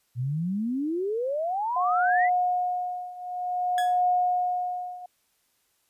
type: exponential sweep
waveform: sine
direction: up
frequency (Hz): 116.54 to 2093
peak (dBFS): -25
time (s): 0.15-2.3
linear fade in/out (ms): 50
type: tone with tremolo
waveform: sine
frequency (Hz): 722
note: F#5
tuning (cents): -43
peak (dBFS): -19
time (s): 1.76-5.06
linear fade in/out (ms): 5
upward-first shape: triangle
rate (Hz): 0.54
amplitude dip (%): 90
type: tone with exponential decay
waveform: 30% pulse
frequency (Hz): 1682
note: G#6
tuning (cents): +22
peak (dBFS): -25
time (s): 3.78-4.02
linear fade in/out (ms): 1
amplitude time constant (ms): 51
effects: white hiss -70 dBFS RMS until 5.89 s + resampled to 32000 Hz